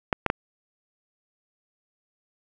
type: clicks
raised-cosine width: 0.5 ms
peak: -6 dBFS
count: 3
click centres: 0.128 / 0.263 / 0.301 s
effects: none